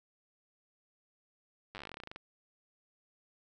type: slowing click train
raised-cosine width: 0.3 ms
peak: -28 dBFS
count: 19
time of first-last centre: 1.75-2.16 s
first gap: 9 ms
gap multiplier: 1.1
effects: none